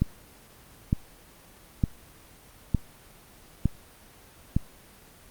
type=click train; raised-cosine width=5 ms; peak=-9 dBFS; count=6; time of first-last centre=0.02-4.565 s; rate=1.1 Hz; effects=pink hiss -52 dBFS RMS until 5.3 s + Opus 24 kbps